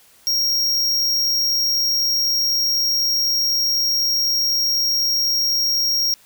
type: tone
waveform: square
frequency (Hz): 5588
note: F8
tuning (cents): 0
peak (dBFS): -17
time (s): 0.27-6.14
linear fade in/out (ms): 0
effects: white hiss -52 dBFS RMS until 6.25 s